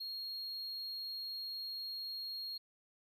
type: tone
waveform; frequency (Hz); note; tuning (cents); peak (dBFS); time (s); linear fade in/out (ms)
triangle; 4269; C8; +34; -39; 0-2.58; 10
effects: none